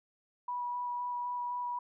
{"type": "tone with vibrato", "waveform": "sine", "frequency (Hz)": 976, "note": "B5", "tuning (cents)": -21, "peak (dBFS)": -33, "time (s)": [0.48, 1.79], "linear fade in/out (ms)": 5, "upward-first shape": "square", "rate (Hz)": 3.9, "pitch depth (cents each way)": 8, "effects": []}